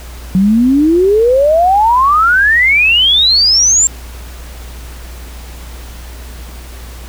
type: exponential sweep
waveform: sine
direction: up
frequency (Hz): 182.2 to 7459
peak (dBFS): -6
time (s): 0.35-3.87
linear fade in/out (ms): 0
effects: added 60 Hz sine -27 dBFS peak until 7.08 s + pink hiss -35 dBFS RMS until 7.08 s